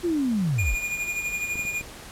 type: linear sweep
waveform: sine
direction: down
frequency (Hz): 360 to 32.86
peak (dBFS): -21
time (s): 0.03-0.76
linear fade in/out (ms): 20
type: tone with tremolo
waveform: square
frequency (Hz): 2430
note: D#7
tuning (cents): -42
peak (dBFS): -25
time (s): 0.58-1.82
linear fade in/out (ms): 10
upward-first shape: sine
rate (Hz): 12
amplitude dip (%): 55
type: clicks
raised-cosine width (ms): 3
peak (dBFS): -27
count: 4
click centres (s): 1.556 / 1.594 / 1.652 / 1.811
effects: pink hiss -42 dBFS RMS until 2.11 s + low-pass 12000 Hz 12 dB/octave